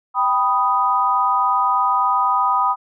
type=chord; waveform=sine; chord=G augmented; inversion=none; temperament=equal; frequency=784 / 987.8 / 1244.5 Hz; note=G5 / B5 / D#6; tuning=0 / 0 / 0 cents; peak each=-22 / -18 / -18 dBFS; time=0.14-2.76 s; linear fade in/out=50 ms; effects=none